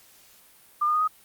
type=tone with pitch steps; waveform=sine; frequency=1200 / 1218.2 / 1236.6 / 1255.3 Hz; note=D6 / D#6 / D#6 / D#6; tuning=+37 / -37 / -11 / +15 cents; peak=-20 dBFS; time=0.81-1.078 s; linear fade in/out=10 ms; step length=67 ms; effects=white hiss -55 dBFS RMS until 1.24 s + Opus 48 kbps